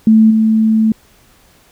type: tone with level steps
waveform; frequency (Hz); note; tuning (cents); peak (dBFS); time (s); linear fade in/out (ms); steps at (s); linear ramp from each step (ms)
sine; 220; A3; 0; -4 / -8; 0.07-0.92; 2; 0.3; 10
effects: pink hiss -49 dBFS RMS until 1.71 s